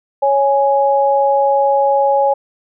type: tone pair together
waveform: sine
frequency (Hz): 554.4 / 831.8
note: C#5 / G#5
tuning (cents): 0 / +2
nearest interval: perfect fifth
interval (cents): 702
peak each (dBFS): -13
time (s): 0.22-2.34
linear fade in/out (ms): 10
effects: none